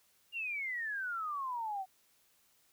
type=exponential sweep; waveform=sine; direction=down; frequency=2840 to 740 Hz; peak=-35 dBFS; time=0.32-1.86 s; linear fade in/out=50 ms; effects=white hiss -70 dBFS RMS until 2.72 s